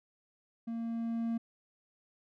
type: tone with level ramp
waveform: triangle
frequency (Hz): 230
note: A#3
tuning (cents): -23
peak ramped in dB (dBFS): -33 to -28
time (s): 0.67-1.38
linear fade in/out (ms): 10
effects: none